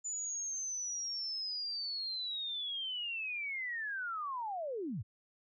sine linear sweep, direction down, 7040 to 79.6 Hz, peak -36 dBFS, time 0.04-5.03 s, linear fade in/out 20 ms, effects none

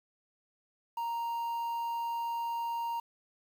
triangle tone with quantisation, 932.3 Hz, A#5, in tune, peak -30 dBFS, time 0.97-3 s, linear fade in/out 5 ms, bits 9, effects none

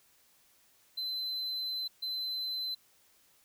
triangle tone bursts at uneven times, 4055 Hz, B7, 45 cents sharp, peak -32 dBFS, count 2, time 0.97-1.88 / 2.02-2.75 s, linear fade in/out 10 ms, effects white hiss -66 dBFS RMS until 3.44 s

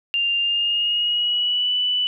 sine tone with pitch glide, 2794 to 2977 Hz, F7 to F#7, 0 to +10 cents, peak -18 dBFS, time 0.14-2.07 s, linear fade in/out 0 ms, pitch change +110 cents, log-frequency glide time 0.39-1.74 s, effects none

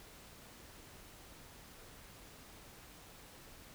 silence, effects pink hiss -56 dBFS RMS until 3.74 s

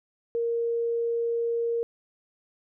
sine tone, 466.2 Hz, A#4, in tune, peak -24 dBFS, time 0.35-1.83 s, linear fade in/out 0 ms, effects none

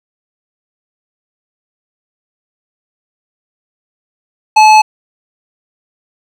sine tone with hard clipping, 862 Hz, A5, 36 cents flat, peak -4 dBFS, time 4.56-4.82 s, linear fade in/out 10 ms, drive 13 dB, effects none

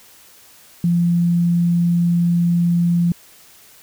sine tone, 172.3 Hz, F3, 23 cents flat, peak -13 dBFS, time 0.84-3.12 s, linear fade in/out 2 ms, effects white hiss -47 dBFS RMS until 3.82 s

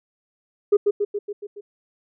sine tone with echo, 410 Hz, G#4, 22 cents flat, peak -10 dBFS, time 0.72-0.77 s, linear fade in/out 10 ms, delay 140 ms, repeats 6, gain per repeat -4 dB, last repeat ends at 1.61 s, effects tanh soft clip ceiling -9 dBFS

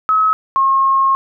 sine tone pair in turn, 1283 / 1078.9 Hz, E6 / C#6, -47 / -47 cents, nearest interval minor third, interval 300 cents, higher first, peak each -10 dBFS, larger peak neither, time 0.09-0.33 / 0.56-1.15 s, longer second, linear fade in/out 0 ms, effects none

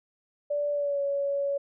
sine tone with pitch glide, 582 to 561.9 Hz, D5 to C#5, -16 to +23 cents, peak -25 dBFS, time 0.5-1.58 s, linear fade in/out 10 ms, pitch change -61 cents, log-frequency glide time 0.72-1.01 s, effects none

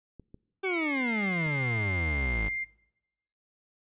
clicks, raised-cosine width 3 ms, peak -34 dBFS, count 3, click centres 0.197 / 0.344 / 1.465 s
40% pulse exponential sweep, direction down, 392 to 49.76 Hz, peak -28 dBFS, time 0.63-2.49 s, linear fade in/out 10 ms
sine tone with pitch glide, 2242 to 2104 Hz, C#7 to C7, +19 to +9 cents, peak -30 dBFS, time 0.64-2.65 s, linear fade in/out 20 ms, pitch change -110 cents, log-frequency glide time 0.84-0.98 s
effects noise-tail reverb RT60 0.9 s tail -22 dB re dry + resampled to 8000 Hz

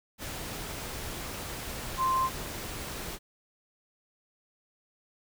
sine tone in noise, 1046.5 Hz, C6, in tune, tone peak -24 dBFS, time 1.97-2.3 s, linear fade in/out 50 ms, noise pink, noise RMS -38 dBFS, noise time 0.18-3.19 s, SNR +11 dB, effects none

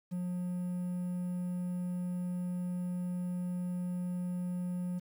triangle tone with quantisation, 178.9 Hz, F3, 42 cents sharp, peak -31 dBFS, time 0.11-5 s, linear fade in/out 20 ms, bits 10, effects none

